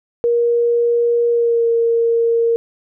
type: tone with pitch glide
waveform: sine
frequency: 472.7 to 463.2 Hz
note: A#4 to A#4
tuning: +24 to -11 cents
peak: -12 dBFS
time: 0.24-2.56 s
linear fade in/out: 0 ms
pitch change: -35 cents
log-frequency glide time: 1.29-1.68 s
effects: none